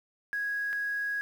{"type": "tone pair in turn", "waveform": "sine", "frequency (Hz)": [1657, 1657], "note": ["G#6", "G#6"], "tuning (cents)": [-4, -4], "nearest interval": "unison", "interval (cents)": 0, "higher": "neither", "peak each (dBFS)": -28, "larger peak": "neither", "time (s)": [[0.33, 0.73], [0.73, 1.21]], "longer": "second", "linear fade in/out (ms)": 0, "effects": ["tanh soft clip ceiling -25 dBFS", "9-bit"]}